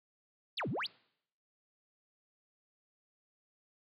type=exponential two-way sweep; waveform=sine; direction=down then up; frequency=5274 to 106.8 to 5274 Hz; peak=-33 dBFS; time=0.57-0.87 s; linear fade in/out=10 ms; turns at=0.69 s; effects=noise-tail reverb RT60 0.7 s tail -25 dB re dry + tanh soft clip ceiling -29 dBFS